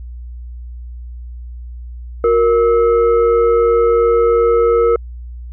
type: tone with frequency modulation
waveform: sine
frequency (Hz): 466.4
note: A#4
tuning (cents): +1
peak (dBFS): -9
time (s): 2.24-4.96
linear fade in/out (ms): 2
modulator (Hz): 830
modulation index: 0.59
effects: added 60 Hz sine -27 dBFS peak until 5.52 s